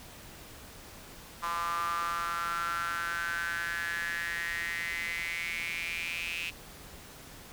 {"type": "tone with high-pass filter sweep", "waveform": "sawtooth", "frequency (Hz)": 170, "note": "F3", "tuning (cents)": -46, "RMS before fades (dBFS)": -34, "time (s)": [1.42, 6.51], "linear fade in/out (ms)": 20, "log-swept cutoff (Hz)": [1100, 2600], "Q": 8.8, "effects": ["pink hiss -49 dBFS RMS until 7.52 s"]}